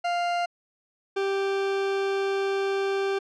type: tone pair in turn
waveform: 40% pulse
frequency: 698.5 / 392 Hz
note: F5 / G4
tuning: 0 / 0 cents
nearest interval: minor seventh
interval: 1000 cents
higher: first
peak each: -23 / -23 dBFS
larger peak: neither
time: 0.04-0.46 / 1.16-3.19 s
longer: second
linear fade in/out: 10 ms
effects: low-pass 4000 Hz 12 dB/octave